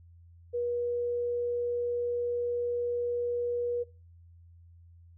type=tone; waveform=sine; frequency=481.7 Hz; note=B4; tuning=43 cents flat; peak=-28 dBFS; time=0.53-3.84 s; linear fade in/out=20 ms; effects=noise-tail reverb RT60 0.3 s tail -20 dB re dry + added 85 Hz sine -52 dBFS peak until 5.17 s